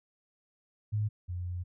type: tone pair in turn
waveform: sine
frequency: 105.9 / 89.05 Hz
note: G#2 / F2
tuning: +34 / +34 cents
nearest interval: minor third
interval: 300 cents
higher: first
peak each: -27 / -33 dBFS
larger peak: first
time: 0.92-1.09 / 1.28-1.64 s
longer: second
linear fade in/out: 20 ms
effects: none